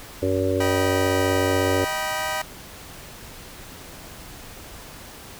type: harmonic tone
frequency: 94.4 Hz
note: F#2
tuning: 35 cents sharp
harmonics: 1 / 3 / 4 / 5 / 6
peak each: -26 / -26 / -26 / -26 / -26 dBFS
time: 0.22-1.85 s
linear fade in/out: 10 ms
type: chord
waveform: 20% pulse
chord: Eb augmented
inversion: none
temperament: just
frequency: 622.3 / 777.8 / 972.3 Hz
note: Eb5 / G5 / B5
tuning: 0 / -14 / -27 cents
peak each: -24 dBFS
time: 0.6-2.42 s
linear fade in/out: 5 ms
effects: pink hiss -41 dBFS RMS until 5.39 s